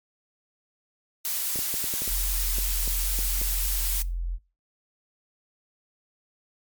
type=noise; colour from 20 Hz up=blue; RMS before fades=-28 dBFS; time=1.25-4.02 s; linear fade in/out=0 ms
type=clicks; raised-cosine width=2 ms; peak=-24 dBFS; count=11; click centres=1.559 / 1.59 / 1.741 / 1.842 / 1.939 / 2.02 / 2.077 / 2.585 / 2.877 / 3.19 / 3.416 s
type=tone; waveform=sine; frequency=43 Hz; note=F1; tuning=26 cents flat; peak=-26 dBFS; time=2.07-4.39 s; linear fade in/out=50 ms
effects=noise-tail reverb RT60 0.3 s tail -21 dB re dry + MP3 96 kbps